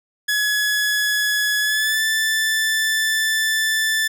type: tone with pitch glide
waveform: sawtooth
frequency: 1693 to 1760.8 Hz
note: G#6 to A6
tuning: +33 to +1 cents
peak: -14 dBFS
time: 0.28-4.08 s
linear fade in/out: 10 ms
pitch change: +68 cents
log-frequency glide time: 1.6-2.02 s
effects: none